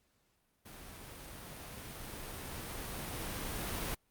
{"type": "noise with level ramp", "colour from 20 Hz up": "pink", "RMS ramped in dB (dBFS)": [-51, -37], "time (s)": [0.65, 3.95], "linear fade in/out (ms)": 10, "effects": ["pink hiss -75 dBFS RMS until 4.1 s", "Opus 48 kbps"]}